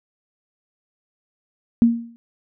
sine tone with exponential decay, 233.1 Hz, A#3, in tune, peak -7 dBFS, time 1.82-2.16 s, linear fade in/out 0 ms, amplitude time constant 73 ms, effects none

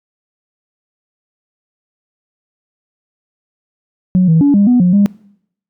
sine tone with pitch steps, 183.3 / 161.8 / 284.9 / 202 / 246.2 / 179 / 202.3 Hz, F#3 / E3 / C#4 / G#3 / B3 / F3 / G#3, -16 / -32 / +48 / -48 / -5 / +43 / -45 cents, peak -5 dBFS, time 4.15-5.06 s, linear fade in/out 0 ms, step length 130 ms, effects noise-tail reverb RT60 0.7 s tail -23 dB re dry + tanh soft clip ceiling -3 dBFS

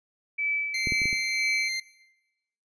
sine tone with tremolo, 2306 Hz, D7, 32 cents flat, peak -24 dBFS, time 0.38-1.69 s, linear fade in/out 10 ms, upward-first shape sine, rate 2 Hz, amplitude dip 55%
25% pulse tone, 2091 Hz, C7, 2 cents flat, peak -24 dBFS, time 0.74-1.8 s, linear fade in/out 5 ms
clicks, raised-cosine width 3 ms, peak -20 / -20 / -25 / -21 / -25 dBFS, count 5, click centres 0.872 / 0.922 / 1.018 / 1.056 / 1.129 s
effects noise-tail reverb RT60 1.0 s tail -20 dB re dry + resampled to 22050 Hz

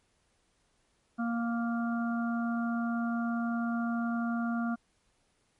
harmonic tone, 233.5 Hz, A#3, 3 cents sharp, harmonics 1 / 3 / 5 / 6, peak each -29 / -39 / -42 / -40 dBFS, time 1.18-4.76 s, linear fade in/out 20 ms, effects pink hiss -72 dBFS RMS until 5.59 s + MP3 48 kbps

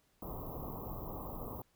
pink band-stop noise, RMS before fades -43 dBFS, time 0.22-1.62 s, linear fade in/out 2 ms, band 1200 to 13000 Hz, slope 96 dB/octave, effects pink hiss -73 dBFS RMS until 1.75 s

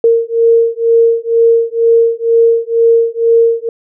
sine beating tone pair, 459.7 / 461.8 Hz, A#4 / A#4, -24 / -16 cents, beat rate 2.1 Hz, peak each -10 / -10 dBFS, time 0.04-3.69 s, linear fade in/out 2 ms, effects none

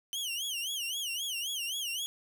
sawtooth tone with vibrato, 3032 Hz, F#7, 42 cents sharp, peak -30 dBFS, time 0.13-2.06 s, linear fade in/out 0 ms, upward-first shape sine, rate 3.8 Hz, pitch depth 180 cents each way, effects none

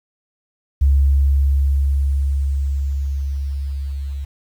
sine tone with level ramp, 69.3 Hz, C#2, in tune, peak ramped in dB -9 to -23 dBFS, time 0.81-4.25 s, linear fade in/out 10 ms, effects tanh soft clip ceiling -5 dBFS + 8-bit

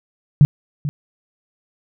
sine tone with echo, 145.5 Hz, D3, 16 cents flat, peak -5 dBFS, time 0.41-0.45 s, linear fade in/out 0 ms, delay 440 ms, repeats 1, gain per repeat -14 dB, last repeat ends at 0.89 s, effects none

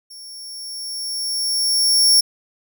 sawtooth tone with level ramp, 5480 Hz, F8, 34 cents flat, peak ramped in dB -34 to -7 dBFS, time 0.1-2.21 s, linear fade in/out 10 ms, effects none

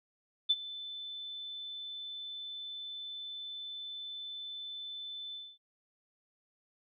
sine tone with ADSR envelope, 3520 Hz, A7, in tune, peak -22 dBFS, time 0.49-5.58 s, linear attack 16 ms, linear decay 41 ms, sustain -18 dB, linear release 240 ms, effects none

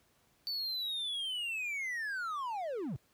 triangle linear sweep, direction down, 4549 to 110 Hz, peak -33 dBFS, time 0.47-2.96 s, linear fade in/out 0 ms, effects pink hiss -70 dBFS RMS until 3.13 s + high-pass 60 Hz 12 dB/octave

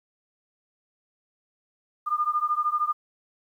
sine beating tone pair, 1205 / 1218 Hz, D6 / D#6, +44 / -37 cents, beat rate 13 Hz, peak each -25 / -26 dBFS, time 2.06-2.93 s, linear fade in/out 20 ms, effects 10-bit

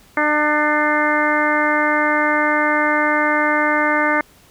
harmonic tone with a mistuned harmonic, 300 Hz, D4, 37 cents sharp, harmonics 1 / 2 / 3 / 4 / 5 / 6 / 7, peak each -22 / -22 / -22 / -22 / -22 / -22 / -22 dBFS, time 0.17-4.21 s, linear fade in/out 2 ms, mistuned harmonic 6, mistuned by -21 cents, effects pink hiss -50 dBFS RMS until 4.5 s

